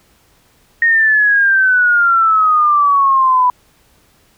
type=exponential sweep; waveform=sine; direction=down; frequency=1864.7 to 987.8 Hz; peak=-8 dBFS; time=0.82-3.5 s; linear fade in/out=2 ms; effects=pink hiss -53 dBFS RMS until 4.37 s